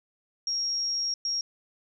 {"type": "tone bursts at uneven times", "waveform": "sine", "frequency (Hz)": 5588, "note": "F8", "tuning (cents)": 0, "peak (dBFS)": -26, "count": 2, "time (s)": [[0.47, 1.14], [1.25, 1.41]], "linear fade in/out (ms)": 2, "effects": []}